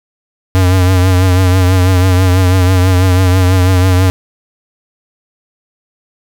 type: tone with vibrato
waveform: square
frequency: 92.1 Hz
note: F#2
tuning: 7 cents flat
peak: -7 dBFS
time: 0.55-4.1 s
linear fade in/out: 0 ms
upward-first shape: triangle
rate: 6.1 Hz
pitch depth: 59 cents each way
effects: none